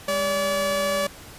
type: tone pair together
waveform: sawtooth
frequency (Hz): 202.8 / 574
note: G#3 / D5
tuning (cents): -41 / -40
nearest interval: octave + tritone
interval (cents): 1801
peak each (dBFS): -28 / -18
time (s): 0.08-1.07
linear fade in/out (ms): 5
effects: pink hiss -43 dBFS RMS until 1.38 s + resampled to 32000 Hz